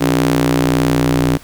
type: ring-modulated tone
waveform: sawtooth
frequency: 61.74 Hz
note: B1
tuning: in tune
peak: -5 dBFS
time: 0-1.38 s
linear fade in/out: 20 ms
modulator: 216 Hz
effects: pink hiss -41 dBFS RMS until 1.43 s